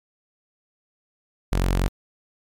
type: tone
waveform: sawtooth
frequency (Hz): 45.4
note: F#1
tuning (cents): -32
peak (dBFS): -15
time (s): 1.52-1.88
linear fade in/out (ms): 0
effects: MP3 96 kbps